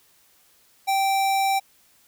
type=tone; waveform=square; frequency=780 Hz; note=G5; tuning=9 cents flat; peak=-20 dBFS; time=0.87-1.6 s; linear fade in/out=20 ms; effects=white hiss -59 dBFS RMS until 2.07 s